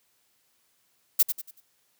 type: noise with echo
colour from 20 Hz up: violet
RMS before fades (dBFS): -18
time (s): 1.19-1.23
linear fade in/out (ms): 10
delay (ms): 94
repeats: 4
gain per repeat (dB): -9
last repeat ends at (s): 1.606
effects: white hiss -69 dBFS RMS until 1.99 s + high-pass 60 Hz 12 dB/octave